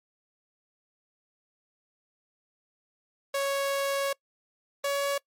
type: tone pair in turn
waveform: sawtooth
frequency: 554.4 / 562.1 Hz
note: C#5 / C#5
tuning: 0 / +24 cents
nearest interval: unison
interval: 24 cents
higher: second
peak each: -22 dBFS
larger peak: neither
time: 3.34-4.13 / 4.84-5.18 s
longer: first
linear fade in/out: 5 ms
effects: noise-tail reverb RT60 0.1 s tail -24 dB re dry + MP3 64 kbps